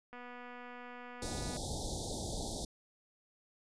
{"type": "click train", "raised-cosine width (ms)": 0.5, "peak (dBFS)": -35, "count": 353, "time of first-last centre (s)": [0.13, 1.567], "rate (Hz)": 245}
{"type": "band-stop noise", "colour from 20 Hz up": "pink", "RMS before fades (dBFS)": -39, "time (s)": [1.22, 2.65], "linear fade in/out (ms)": 2, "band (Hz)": [880, 3500], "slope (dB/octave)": 96}
{"effects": ["resampled to 22050 Hz"]}